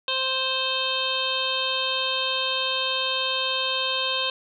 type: harmonic tone with a mistuned harmonic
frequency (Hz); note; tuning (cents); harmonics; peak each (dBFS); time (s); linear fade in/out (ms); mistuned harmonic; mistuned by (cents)
523.3; C5; 0; 1 / 2 / 3 / 5 / 6 / 7 / 8; -32 / -31 / -35 / -30 / -28 / -30 / -34; 0.08-4.3; 2; 8; +24
effects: none